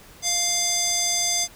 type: tone with band-pass filter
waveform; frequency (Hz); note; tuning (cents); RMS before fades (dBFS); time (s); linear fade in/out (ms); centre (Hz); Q
square; 698.5; F5; 0; -23; 0.22-1.48; 50; 6200; 2.8
effects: pink hiss -48 dBFS RMS until 1.55 s